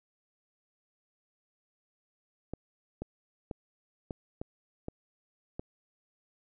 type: clicks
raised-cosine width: 2 ms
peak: -23 dBFS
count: 7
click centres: 2.536 / 3.02 / 3.512 / 4.108 / 4.415 / 4.884 / 5.595 s
effects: none